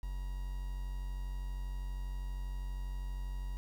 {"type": "tone with quantisation", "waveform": "triangle", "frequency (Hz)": 46.25, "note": "F#1", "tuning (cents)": 0, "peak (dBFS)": -34, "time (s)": [0.03, 3.57], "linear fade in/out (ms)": 0, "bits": 9, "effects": []}